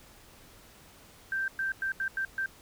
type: tone bursts at uneven times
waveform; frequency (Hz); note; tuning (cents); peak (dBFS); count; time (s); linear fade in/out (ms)
sine; 1568; G6; 0; -28; 6; 1.32-1.48 / 1.59-1.72 / 1.82-1.92 / 2-2.08 / 2.17-2.25 / 2.38-2.46; 2
effects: pink hiss -55 dBFS RMS until 2.61 s